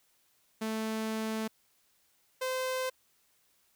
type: tone pair in turn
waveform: sawtooth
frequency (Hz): 220 / 516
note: A3 / C5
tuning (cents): 0 / -24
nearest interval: octave + minor third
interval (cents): 1476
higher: second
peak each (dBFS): -28 / -27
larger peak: second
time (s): 0.61-1.48 / 2.41-2.9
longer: first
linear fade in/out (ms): 10
effects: white hiss -70 dBFS RMS until 3.75 s